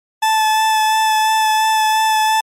40% pulse tone with vibrato, 872 Hz, A5, 16 cents flat, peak -11 dBFS, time 0.22-2.41 s, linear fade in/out 10 ms, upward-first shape sine, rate 2.9 Hz, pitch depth 13 cents each way, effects low-pass 12000 Hz 12 dB/octave + MP3 64 kbps

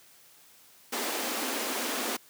pink high-pass noise, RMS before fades -32 dBFS, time 0.92-2.17 s, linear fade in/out 10 ms, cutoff 220 Hz, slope 96 dB/octave, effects white hiss -57 dBFS RMS until 2.29 s + high-pass 100 Hz 12 dB/octave

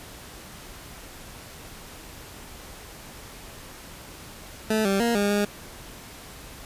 20% pulse tone with pitch steps, 217.8 / 195.9 / 234.7 / 203.2 / 205 Hz, A3 / G3 / A#3 / G#3 / G#3, -17 / -1 / +12 / -38 / -22 cents, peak -16 dBFS, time 4.7-5.45 s, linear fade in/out 5 ms, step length 150 ms, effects pink hiss -43 dBFS RMS until 6.65 s + resampled to 32000 Hz

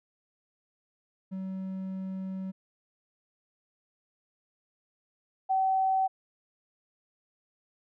triangle / sine tone pair in turn, 189.6 / 763.7 Hz, F#3 / G5, +43 / -45 cents, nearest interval 2 octaves, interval 2412 cents, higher second, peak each -31 / -23 dBFS, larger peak second, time 1.31-2.52 / 5.49-6.08 s, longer first, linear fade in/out 20 ms, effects none

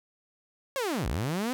sawtooth linear two-way sweep, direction down then up, 564 to 46.25 to 263.5 Hz, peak -24 dBFS, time 0.76-1.53 s, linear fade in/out 0 ms, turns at 1.08 s, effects none

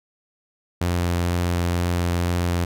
sawtooth tone with vibrato, 87.31 Hz, F2, in tune, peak -16 dBFS, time 0.81-2.65 s, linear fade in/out 5 ms, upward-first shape triangle, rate 2.1 Hz, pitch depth 11 cents each way, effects none

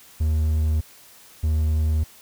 triangle tone pair in turn, 77.7 / 77.7 Hz, D#2 / D#2, -2 / -2 cents, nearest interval unison, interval 0 cents, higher neither, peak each -16 dBFS, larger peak neither, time 0.2-0.81 / 1.43-2.04 s, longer neither, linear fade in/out 10 ms, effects white hiss -49 dBFS RMS until 2.21 s

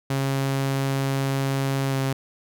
sawtooth tone with pitch glide, 136.2 to 134.64 Hz, C#3 to C3, -30 to +50 cents, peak -18 dBFS, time 0.1-2.13 s, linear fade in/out 5 ms, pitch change -20 cents, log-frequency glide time 1.88-1.95 s, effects none

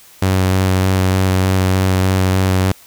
sawtooth tone with vibrato, 94 Hz, F#2, 28 cents sharp, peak -8 dBFS, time 0.22-2.72 s, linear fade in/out 5 ms, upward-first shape square, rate 3.3 Hz, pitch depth 10 cents each way, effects white hiss -44 dBFS RMS until 2.86 s

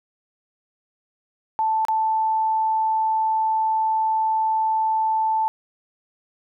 sine tone with dropouts, 880 Hz, A5, in tune, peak -18 dBFS, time 1.59-5.48 s, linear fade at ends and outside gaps 0 ms, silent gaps 1.851-1.884 s, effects none

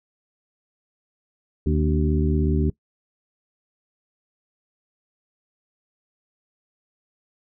harmonic tone with a mistuned harmonic, 76.5 Hz, D#2, 29 cents flat, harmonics 1 / 2 / 3 / 4 / 5, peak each -21 / -24 / -26 / -27 / -28 dBFS, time 1.66-2.7 s, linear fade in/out 5 ms, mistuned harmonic 4, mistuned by -64 cents, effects noise-tail reverb RT60 0.1 s tail -21 dB re dry

